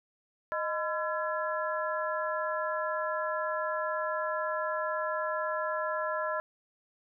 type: harmonic tone with a mistuned harmonic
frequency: 338 Hz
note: E4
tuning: 43 cents sharp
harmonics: 2 / 3 / 4 / 5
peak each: -33 / -35 / -36 / -37 dBFS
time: 0.52-6.4 s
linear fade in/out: 0 ms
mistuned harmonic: 2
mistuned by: -150 cents
effects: none